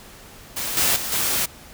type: noise with level steps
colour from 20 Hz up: white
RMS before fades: -27 / -19 / -28 / -22 dBFS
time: 0.56-1.46 s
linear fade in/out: 10 ms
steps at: 0.77 / 0.96 / 1.12 s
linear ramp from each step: 2 ms
effects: pink hiss -44 dBFS RMS until 1.73 s